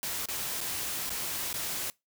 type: noise with dropouts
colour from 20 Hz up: white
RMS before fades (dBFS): -34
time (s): 0.03-1.9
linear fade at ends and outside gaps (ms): 0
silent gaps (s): 0.257-0.286 / 0.605-0.612 / 1.094-1.103 / 1.529-1.541
effects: noise-tail reverb RT60 0.2 s tail -23 dB re dry